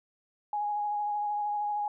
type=tone with vibrato; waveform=sine; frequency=830.6 Hz; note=G#5; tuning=in tune; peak=-28 dBFS; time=0.53-1.88 s; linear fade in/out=2 ms; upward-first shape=sine; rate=13 Hz; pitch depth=17 cents each way; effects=none